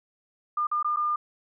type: tone with dropouts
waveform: sine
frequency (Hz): 1206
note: D6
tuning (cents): +46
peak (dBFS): -23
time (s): 0.57-1.16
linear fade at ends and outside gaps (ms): 5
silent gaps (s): 0.67-0.714 / 0.828-0.845 / 0.962-0.969
effects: none